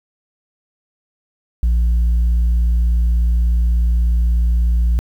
sine tone, 58.27 Hz, A#1, in tune, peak -9 dBFS, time 1.63-4.99 s, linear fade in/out 0 ms, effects tanh soft clip ceiling -11 dBFS + 8-bit

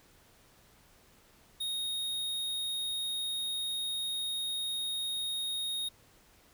square tone, 3729 Hz, A#7, in tune, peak -33 dBFS, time 1.6-5.89 s, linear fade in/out 10 ms, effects pink hiss -62 dBFS RMS until 6.53 s

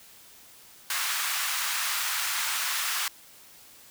pink high-pass noise, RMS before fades -29 dBFS, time 0.9-3.08 s, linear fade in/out 2 ms, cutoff 1100 Hz, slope 24 dB/octave, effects white hiss -52 dBFS RMS until 3.9 s

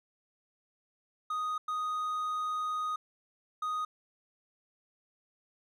triangle tone bursts at uneven times, 1244.5 Hz, D#6, in tune, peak -29 dBFS, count 3, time 1.3-1.58 / 1.68-2.96 / 3.62-3.85 s, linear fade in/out 5 ms, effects none

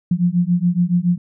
sine beating tone pair, 172.4 / 179.5 Hz, F3 / F3, -22 / +48 cents, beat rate 7.1 Hz, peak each -17 dBFS, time 0.11-1.18 s, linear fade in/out 5 ms, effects none

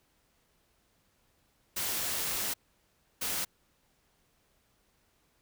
white noise bursts at uneven times, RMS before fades -33 dBFS, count 2, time 1.76-2.54 / 3.21-3.45 s, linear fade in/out 10 ms, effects pink hiss -71 dBFS RMS until 5.41 s

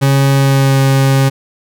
40% pulse tone with pitch glide, 137.4 to 135.43 Hz, C#3 to C#3, -15 to -40 cents, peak -7 dBFS, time 0.01-1.3 s, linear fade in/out 20 ms, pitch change -25 cents, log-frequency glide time 0.34-0.8 s, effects none

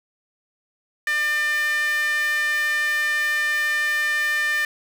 sawtooth tone with high-pass filter, 599 Hz, D5, 34 cents sharp, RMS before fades -22 dBFS, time 1.07-4.65 s, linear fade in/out 2 ms, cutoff 1800 Hz, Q 6.3, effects none

